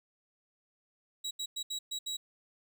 30% pulse tone bursts at uneven times, 3873 Hz, B7, 35 cents flat, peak -32 dBFS, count 6, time 1.24-1.31 / 1.39-1.46 / 1.56-1.63 / 1.7-1.79 / 1.91-1.99 / 2.06-2.17 s, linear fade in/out 10 ms, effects none

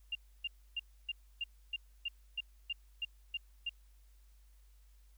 sine tone bursts, 2795 Hz, F7, 1 cent sharp, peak -34 dBFS, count 12, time 0.12-3.694 s, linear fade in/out 5 ms, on 32 ms, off 290 ms, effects added 50 Hz sine -59 dBFS peak until 5.17 s + white hiss -74 dBFS RMS until 5.17 s

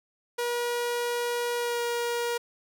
sawtooth tone with pitch glide, 480 to 475 Hz, B4 to A#4, -49 to +33 cents, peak -23 dBFS, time 0.38-2.38 s, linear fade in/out 10 ms, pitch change -18 cents, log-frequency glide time 1.57-1.81 s, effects none

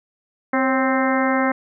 harmonic tone with a mistuned harmonic, 261.6 Hz, C4, in tune, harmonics 1 / 2 / 3 / 4 / 5 / 6 / 7 / 8, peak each -20 / -23 / -25 / -26 / -27 / -28 / -28 / -29 dBFS, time 0.53-1.52 s, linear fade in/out 5 ms, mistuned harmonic 2, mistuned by +52 cents, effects none

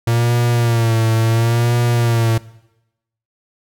45% pulse tone with vibrato, 116 Hz, A#2, 8 cents flat, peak -13 dBFS, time 0.07-2.38 s, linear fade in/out 5 ms, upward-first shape sine, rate 0.72 Hz, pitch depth 56 cents each way, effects noise-tail reverb RT60 0.9 s tail -20 dB re dry

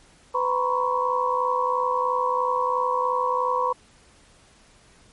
sine tone cluster, 502 / 951 / 1014 / 1105 Hz, B4 / A#5 / B5 / C#6, +28 / +34 / +45 / -6 cents, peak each -26 dBFS, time 0.34-3.73 s, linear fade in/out 10 ms, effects pink hiss -55 dBFS RMS until 5.12 s + MP3 48 kbps

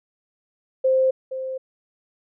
sine tone with echo, 523.3 Hz, C5, in tune, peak -15 dBFS, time 0.84-1.11 s, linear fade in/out 10 ms, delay 470 ms, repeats 1, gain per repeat -11 dB, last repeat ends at 1.58 s, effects none

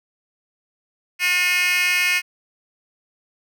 10% pulse tone with high-pass filter, 359.2 Hz, F4, 49 cents sharp, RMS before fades -19 dBFS, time 1.19-2.22 s, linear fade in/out 50 ms, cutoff 2400 Hz, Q 3.7, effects none

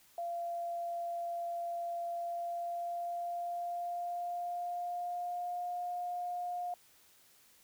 sine tone with pitch glide, 688 to 710.6 Hz, F5 to F5, -26 to +30 cents, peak -35 dBFS, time 0.18-6.74 s, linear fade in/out 2 ms, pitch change +56 cents, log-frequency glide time 2.12-5.72 s, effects white hiss -64 dBFS RMS until 7.63 s

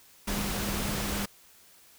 sine tone in noise, 201.7 Hz, G3, 50 cents sharp, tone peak -35 dBFS, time 0.27-1.26 s, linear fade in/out 10 ms, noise pink, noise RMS -32 dBFS, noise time 0.27-1.26 s, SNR -6 dB, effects white hiss -57 dBFS RMS until 1.98 s

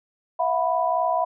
sine chord, E suspended second, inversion none, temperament equal with one note detuned, 659.3 / 723.1 / 987.8 Hz, E5 / F#5 / B5, 0 / -40 / 0 cents, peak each -24 dBFS, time 0.39-1.25 s, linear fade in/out 10 ms, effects none

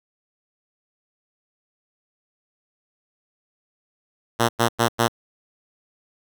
5% pulse tone bursts, 117.1 Hz, A#2, 8 cents sharp, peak -5 dBFS, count 4, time 4.39-5.084 s, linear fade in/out 20 ms, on 100 ms, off 98 ms, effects none

